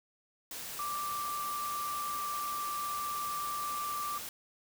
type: tone in noise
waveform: sine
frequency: 1174.7 Hz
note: D6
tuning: in tune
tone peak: -34 dBFS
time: 0.79-4.18 s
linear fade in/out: 2 ms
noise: white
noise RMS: -42 dBFS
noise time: 0.51-4.29 s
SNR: +5 dB
effects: none